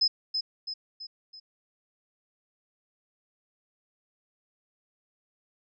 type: tone with echo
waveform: sine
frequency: 5100 Hz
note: D#8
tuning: 42 cents sharp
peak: -20 dBFS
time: 0.01-0.08 s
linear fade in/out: 10 ms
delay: 330 ms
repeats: 4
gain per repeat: -6 dB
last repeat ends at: 1.4 s
effects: none